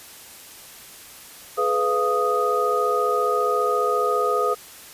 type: tone cluster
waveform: sine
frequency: 423.4 / 498.1 / 689 / 1245 Hz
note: G#4 / B4 / F5 / D#6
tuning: +33 / +15 / -24 / +1 cents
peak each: -24 / -24 / -28 / -22 dBFS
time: 1.57-4.55 s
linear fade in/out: 20 ms
effects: white hiss -43 dBFS RMS until 4.93 s + resampled to 32000 Hz